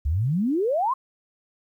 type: exponential sweep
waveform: sine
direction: up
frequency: 65.41 to 1108.7 Hz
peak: -20 dBFS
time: 0.05-0.94 s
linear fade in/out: 10 ms
effects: 10-bit